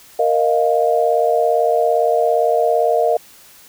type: chord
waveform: sine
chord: Bb suspended fourth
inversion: none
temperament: just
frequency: 466.2 / 621.6 / 699.2 Hz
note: Bb4 / Eb5 / F5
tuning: 0 / -2 / +2 cents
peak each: -17 dBFS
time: 0.19-3.17 s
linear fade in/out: 5 ms
effects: white hiss -45 dBFS RMS until 3.68 s